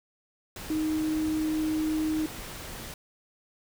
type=tone in noise; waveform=sine; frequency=311.6 Hz; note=D#4; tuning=3 cents sharp; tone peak=-25 dBFS; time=0.7-2.26 s; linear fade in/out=2 ms; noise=pink; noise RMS=-40 dBFS; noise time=0.56-2.94 s; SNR=+12 dB; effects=none